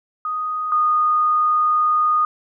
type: tone pair in turn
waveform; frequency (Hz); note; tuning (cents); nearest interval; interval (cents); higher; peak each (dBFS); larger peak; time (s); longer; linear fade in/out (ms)
sine; 1244.5 / 1231.6; D#6 / D#6; 0 / -18; unison; 18; first; -21 / -14; second; 0.25-0.72 / 0.72-2.25; second; 2
effects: none